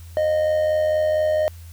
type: tone with amplitude modulation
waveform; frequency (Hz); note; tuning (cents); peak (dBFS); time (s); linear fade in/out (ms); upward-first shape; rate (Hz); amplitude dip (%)
triangle; 617; D#5; -15; -13; 0.17-1.48; 0; sine; 84.3; 45
effects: added 84 Hz sine -37 dBFS peak until 1.72 s + white hiss -51 dBFS RMS until 1.72 s